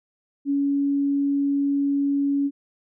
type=tone; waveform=sine; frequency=281.1 Hz; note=C#4; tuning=24 cents sharp; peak=-19 dBFS; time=0.45-2.51 s; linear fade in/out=50 ms; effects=none